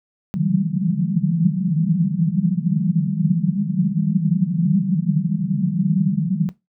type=band-pass noise; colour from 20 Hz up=white; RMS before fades=-19 dBFS; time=0.34-6.49 s; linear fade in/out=0 ms; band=150 to 200 Hz; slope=96 dB/octave; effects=noise-tail reverb RT60 0.2 s tail -18 dB re dry